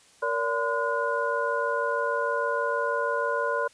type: tone cluster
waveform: sine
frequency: 466.7 / 573 / 1021 / 1446 Hz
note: A#4 / D5 / C6 / F#6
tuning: +2 / -43 / -43 / -40 cents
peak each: -30 / -29 / -29 / -30 dBFS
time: 0.22-3.68 s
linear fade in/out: 10 ms
effects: white hiss -57 dBFS RMS until 3.73 s + resampled to 22050 Hz